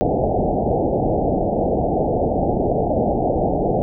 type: low-pass noise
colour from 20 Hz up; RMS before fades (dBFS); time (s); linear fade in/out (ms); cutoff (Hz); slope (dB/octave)
white; -19; 0.01-3.82; 0; 790; 96
effects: none